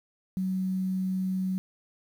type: tone with quantisation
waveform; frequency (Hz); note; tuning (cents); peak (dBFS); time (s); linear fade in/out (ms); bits
sine; 187.4; F#3; +22; -26; 0.37-1.58; 0; 9
effects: none